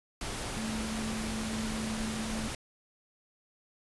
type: tone in noise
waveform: sine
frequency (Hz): 220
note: A3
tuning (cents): 0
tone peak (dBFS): -34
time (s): 0.57-2.48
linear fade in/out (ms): 2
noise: pink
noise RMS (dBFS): -37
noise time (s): 0.21-2.55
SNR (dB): 0
effects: resampled to 24000 Hz